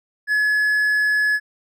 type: tone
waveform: triangle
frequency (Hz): 1701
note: G#6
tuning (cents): +41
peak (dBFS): -14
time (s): 0.27-1.4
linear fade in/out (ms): 50
effects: none